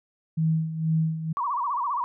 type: tone with tremolo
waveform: sine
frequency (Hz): 160.1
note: D#3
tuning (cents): +50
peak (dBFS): -19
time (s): 0.37-1.33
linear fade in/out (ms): 10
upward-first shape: sine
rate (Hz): 2.1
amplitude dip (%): 70
type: tone with vibrato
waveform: sine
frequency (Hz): 1046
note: C6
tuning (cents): -1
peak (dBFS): -24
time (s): 1.37-2.04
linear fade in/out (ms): 0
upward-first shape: sine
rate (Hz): 15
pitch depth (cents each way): 190
effects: none